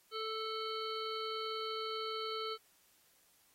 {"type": "harmonic tone", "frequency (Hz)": 440, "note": "A4", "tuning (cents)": 0, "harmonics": [1, 3, 5, 7, 9, 10], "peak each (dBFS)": [-41, -41, -51, -46, -49, -47], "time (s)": [0.11, 2.58], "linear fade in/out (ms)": 50, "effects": ["white hiss -69 dBFS RMS until 3.54 s", "AAC 48 kbps"]}